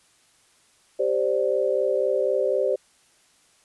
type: chord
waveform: sine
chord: G suspended fourth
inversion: none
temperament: equal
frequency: 392 / 523.3 / 587.3 Hz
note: G4 / C5 / D5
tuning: 0 / 0 / 0 cents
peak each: -25 / -23 / -25 dBFS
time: 0.99-2.76 s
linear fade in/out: 10 ms
effects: white hiss -60 dBFS RMS until 3.64 s + resampled to 24000 Hz